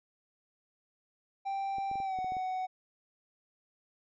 triangle tone with pitch glide, 784 to 745.6 Hz, G5 to F#5, 0 to +13 cents, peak -30 dBFS, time 1.45-2.67 s, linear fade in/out 20 ms, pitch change -87 cents, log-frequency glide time 2.02-2.18 s
clicks, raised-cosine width 2 ms, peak -34 dBFS, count 8, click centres 1.784 / 1.914 / 1.956 / 2.002 / 2.188 / 2.245 / 2.321 / 2.368 s
effects resampled to 16000 Hz

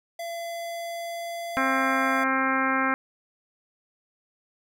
square tone with pitch glide, 678 to 683.9 Hz, E5 to F5, +49 to -36 cents, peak -32 dBFS, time 0.19-2.24 s, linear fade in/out 5 ms, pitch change +15 cents, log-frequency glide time 0.34-2.11 s
harmonic tone, 265.1 Hz, C4, 23 cents sharp, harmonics 1 / 2 / 3 / 4 / 5 / 6 / 7 / 8 / 9, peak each -28 / -33 / -32 / -29 / -28 / -28 / -35 / -32 / -37 dBFS, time 1.57-2.94 s, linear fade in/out 0 ms
effects none

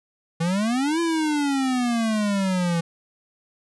square exponential two-way sweep, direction up then down, 161 to 340.6 to 165.9 Hz, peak -21 dBFS, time 0.4-2.81 s, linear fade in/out 10 ms, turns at 1 s, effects resampled to 24000 Hz

